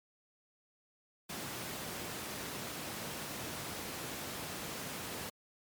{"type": "high-pass noise", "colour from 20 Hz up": "pink", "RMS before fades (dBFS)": -42, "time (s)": [1.29, 5.3], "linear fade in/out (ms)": 10, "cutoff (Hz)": 120, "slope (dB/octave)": 12, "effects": ["MP3 96 kbps"]}